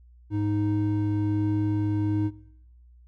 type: tone pair together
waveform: triangle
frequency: 104.12 / 311.1 Hz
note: G#2 / D#4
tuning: +5 / 0 cents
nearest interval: octave + perfect fifth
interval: 1895 cents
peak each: -24 dBFS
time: 0.3-2.31 s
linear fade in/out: 50 ms
effects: noise-tail reverb RT60 1.0 s tail -23 dB re dry + added 60 Hz sine -50 dBFS peak until 3.07 s